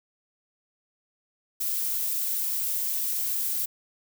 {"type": "noise", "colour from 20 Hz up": "violet", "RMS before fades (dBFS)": -28, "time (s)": [1.6, 3.66], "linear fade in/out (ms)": 10, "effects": []}